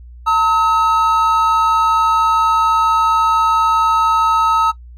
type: tone pair together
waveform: triangle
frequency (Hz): 907 / 1282.7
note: A#5 / E6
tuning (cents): -48 / -48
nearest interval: tritone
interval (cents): 600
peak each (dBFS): -13 / -11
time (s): 0.26-4.72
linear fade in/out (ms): 20
effects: noise-tail reverb RT60 0.1 s tail -18 dB re dry + added 60 Hz sine -34 dBFS peak until 4.97 s